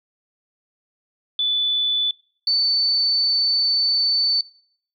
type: tone pair in turn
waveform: sine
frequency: 3482 / 4517 Hz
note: A7 / C#8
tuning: -19 / +32 cents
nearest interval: perfect fourth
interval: 451 cents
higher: second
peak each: -18 / -16 dBFS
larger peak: second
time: 1.39-2.11 / 2.47-4.41 s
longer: second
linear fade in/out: 2 ms
effects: noise-tail reverb RT60 0.6 s tail -25 dB re dry